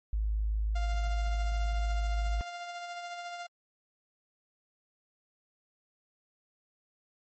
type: tone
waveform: sine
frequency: 53 Hz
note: G#1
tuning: 36 cents sharp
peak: -27 dBFS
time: 0.13-2.41 s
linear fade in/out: 0 ms
type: tone with tremolo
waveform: sawtooth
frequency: 698.5 Hz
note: F5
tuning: in tune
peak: -33 dBFS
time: 0.75-3.47 s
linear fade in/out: 10 ms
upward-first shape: sine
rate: 14 Hz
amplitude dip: 35%
effects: low-pass 7000 Hz 12 dB/octave + MP3 32 kbps